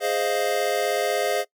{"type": "chord", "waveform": "square", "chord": "F minor seventh", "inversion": "first", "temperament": "equal", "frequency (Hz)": [415.3, 523.3, 622.3, 698.5], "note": ["Ab4", "C5", "Eb5", "F5"], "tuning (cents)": [0, 0, 0, 0], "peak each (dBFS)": -28, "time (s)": [0, 1.45], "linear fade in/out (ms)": 50, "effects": ["noise-tail reverb RT60 0.1 s tail -21 dB re dry"]}